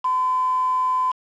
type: tone with quantisation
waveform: sine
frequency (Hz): 1019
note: C6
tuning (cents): -46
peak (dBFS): -18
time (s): 0.04-1.12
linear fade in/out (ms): 10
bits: 5
effects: low-pass 3000 Hz 12 dB/octave